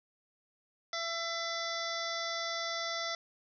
harmonic tone with a mistuned harmonic, 670 Hz, E5, 28 cents sharp, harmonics 1 / 2 / 3 / 5 / 6 / 7 / 8 / 9, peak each -40 / -40 / -40 / -42 / -47 / -44 / -43 / -47 dBFS, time 0.93-3.15 s, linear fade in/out 2 ms, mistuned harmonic 5, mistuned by +66 cents, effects none

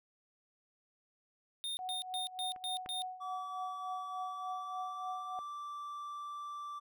square tone bursts, 3648 Hz, A#7, 38 cents flat, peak -37 dBFS, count 6, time 1.64-3.02 s, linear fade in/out 0 ms, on 130 ms, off 120 ms
sine tone with tremolo, 740 Hz, F#5, in tune, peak -37 dBFS, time 1.79-5.39 s, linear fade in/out 0 ms, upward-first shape triangle, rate 3.4 Hz, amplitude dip 80%
clicks, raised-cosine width 0.5 ms, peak -39 / -30 dBFS, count 2, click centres 2.562 / 2.861 s
triangle tone with pitch glide, 1150 to 1170.1 Hz, D6 to D6, -37 to -7 cents, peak -39 dBFS, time 3.2-6.8 s, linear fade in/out 20 ms, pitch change +30 cents, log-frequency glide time 4.2-5.21 s
effects none

